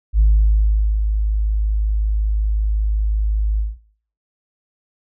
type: tone with ADSR envelope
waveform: sine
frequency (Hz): 52.7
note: G#1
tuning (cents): +26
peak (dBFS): -7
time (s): 0.13-3.77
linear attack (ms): 66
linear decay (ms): 790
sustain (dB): -7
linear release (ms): 180
effects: noise-tail reverb RT60 0.5 s tail -18 dB re dry + tanh soft clip ceiling -6 dBFS